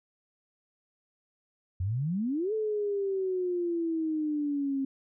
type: exponential two-way sweep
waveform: sine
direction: up then down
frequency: 86 to 440 to 267.9 Hz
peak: -27 dBFS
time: 1.8-4.85 s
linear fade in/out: 5 ms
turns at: 2.53 s
effects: none